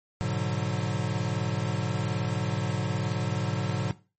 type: chord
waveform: square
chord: G# half-diminished seventh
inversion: none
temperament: equal with one note detuned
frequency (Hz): 103.83 / 122.76 / 146.83 / 185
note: G#2 / B2 / D3 / F#3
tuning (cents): 0 / -10 / 0 / 0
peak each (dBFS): -33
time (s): 0.21-3.91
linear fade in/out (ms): 0
effects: noise-tail reverb RT60 0.3 s tail -17 dB re dry + MP3 32 kbps